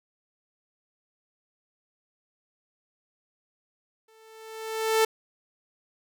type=tone with exponential growth; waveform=sawtooth; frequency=442.5 Hz; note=A4; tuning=10 cents sharp; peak=-14 dBFS; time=4.08-5.05 s; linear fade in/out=5 ms; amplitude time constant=210 ms; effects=none